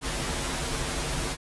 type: noise with comb filter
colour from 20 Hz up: pink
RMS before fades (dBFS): -30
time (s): 0.01-1.37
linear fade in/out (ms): 50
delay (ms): 9.9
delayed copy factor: -0.85
effects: resampled to 24000 Hz